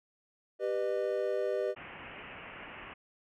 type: chord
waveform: triangle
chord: G augmented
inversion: none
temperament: equal with one note detuned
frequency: 392 / 493.9 / 608.7 Hz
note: G4 / B4 / D#5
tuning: 0 / 0 / -38 cents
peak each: -32 dBFS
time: 0.59-1.75 s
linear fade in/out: 50 ms
type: low-pass noise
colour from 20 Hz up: white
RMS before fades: -47 dBFS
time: 1.76-2.94 s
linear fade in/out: 10 ms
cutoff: 2900 Hz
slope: 96 dB/octave
effects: none